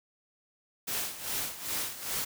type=noise with tremolo; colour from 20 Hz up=white; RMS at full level=-32 dBFS; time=0.87-2.25 s; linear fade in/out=10 ms; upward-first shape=sine; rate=2.5 Hz; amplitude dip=75%; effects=none